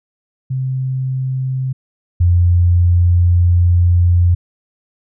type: tone pair in turn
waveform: sine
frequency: 130.81 / 87.66 Hz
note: C3 / F2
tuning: 0 / +7 cents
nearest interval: perfect fifth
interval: 693 cents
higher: first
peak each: -16 / -8 dBFS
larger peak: second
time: 0.5-1.73 / 2.2-4.35 s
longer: second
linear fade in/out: 10 ms
effects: none